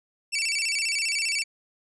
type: tone with vibrato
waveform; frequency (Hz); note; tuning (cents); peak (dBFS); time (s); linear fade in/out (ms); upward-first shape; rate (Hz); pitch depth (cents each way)
20% pulse; 2476; D#7; -9; -19; 0.32-1.44; 20; square; 15; 140
effects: resampled to 24000 Hz